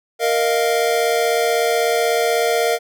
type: chord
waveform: square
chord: Bb suspended fourth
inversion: none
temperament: equal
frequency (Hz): 466.2 / 622.3 / 698.5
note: Bb4 / Eb5 / F5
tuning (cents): 0 / 0 / 0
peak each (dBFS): -19 / -23 / -21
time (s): 0.19-2.79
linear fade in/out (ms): 50
effects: none